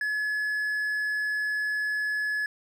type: tone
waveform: triangle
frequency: 1704 Hz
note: G#6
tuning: 44 cents sharp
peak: -24 dBFS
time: 0.01-2.46 s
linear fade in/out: 2 ms
effects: none